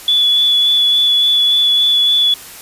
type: tone with vibrato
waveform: sine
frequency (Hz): 3434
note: A7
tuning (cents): -43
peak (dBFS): -9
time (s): 0.08-2.34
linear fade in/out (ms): 2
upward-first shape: sine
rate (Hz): 3.5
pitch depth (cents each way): 12
effects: white hiss -34 dBFS RMS until 2.61 s + resampled to 32000 Hz